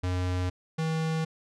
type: tone pair in turn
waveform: square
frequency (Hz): 90.7 / 160.25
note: F#2 / E3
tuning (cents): -34 / -49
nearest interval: minor seventh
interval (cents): 985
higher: second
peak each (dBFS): -27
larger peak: neither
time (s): 0.03-0.5 / 0.78-1.25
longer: neither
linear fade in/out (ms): 10
effects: low-pass 7000 Hz 12 dB/octave